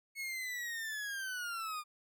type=linear sweep; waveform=40% pulse; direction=down; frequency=2200 to 1200 Hz; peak=-37 dBFS; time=0.15-1.84 s; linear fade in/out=50 ms; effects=none